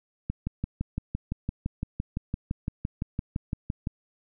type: click train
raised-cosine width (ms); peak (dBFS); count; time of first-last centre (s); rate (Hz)
5; -16; 22; 0.3-3.871; 5.88
effects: none